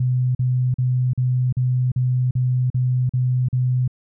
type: tone bursts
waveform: sine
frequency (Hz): 126.4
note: B2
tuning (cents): +41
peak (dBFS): -16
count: 10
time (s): 0-3.878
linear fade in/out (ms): 5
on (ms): 350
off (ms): 42
effects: none